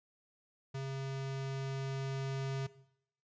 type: tone with level ramp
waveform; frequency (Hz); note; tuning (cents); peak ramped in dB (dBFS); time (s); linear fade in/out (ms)
square; 135.2; C#3; -43; -38 to -35; 0.74-2.67; 10
effects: noise-tail reverb RT60 0.7 s tail -17 dB re dry + resampled to 16000 Hz